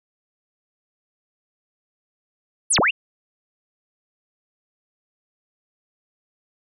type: linear two-way sweep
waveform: sine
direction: down then up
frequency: 11150 to 88.1 to 2992 Hz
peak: -15 dBFS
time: 2.7-2.91 s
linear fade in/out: 10 ms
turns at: 2.79 s
effects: none